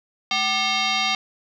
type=tone with frequency modulation; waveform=sine; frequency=765 Hz; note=G5; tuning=42 cents flat; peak=-19 dBFS; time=0.31-1.15 s; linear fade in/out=2 ms; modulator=980 Hz; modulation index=4.1; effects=9-bit